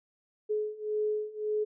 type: beating tone pair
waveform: sine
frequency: 424.1 / 425.9 Hz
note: G#4 / G#4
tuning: +36 / +44 cents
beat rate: 1.8 Hz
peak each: -33 / -31 dBFS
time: 0.49-1.65 s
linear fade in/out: 20 ms
effects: none